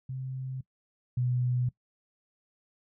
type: tone pair in turn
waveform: sine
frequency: 130.81 / 124.35 Hz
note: C3 / B2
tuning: 0 / +12 cents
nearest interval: minor second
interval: 88 cents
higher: first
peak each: -33 / -25 dBFS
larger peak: second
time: 0.09-0.61 / 1.17-1.69 s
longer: neither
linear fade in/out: 5 ms
effects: noise-tail reverb RT60 0.1 s tail -20 dB re dry